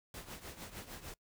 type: noise with tremolo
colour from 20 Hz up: pink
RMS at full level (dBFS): -45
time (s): 0.14-1.14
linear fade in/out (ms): 2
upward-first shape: triangle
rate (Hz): 6.6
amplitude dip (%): 80
effects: noise-tail reverb RT60 0.1 s tail -23 dB re dry